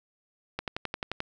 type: click train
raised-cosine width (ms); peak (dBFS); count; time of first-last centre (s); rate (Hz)
0.3; -15; 8; 0.59-1.204; 11.4
effects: none